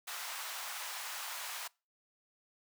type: high-pass noise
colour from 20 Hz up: pink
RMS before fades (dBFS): -42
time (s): 0.07-1.68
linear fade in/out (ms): 10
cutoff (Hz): 820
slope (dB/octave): 24
effects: noise-tail reverb RT60 0.3 s tail -25 dB re dry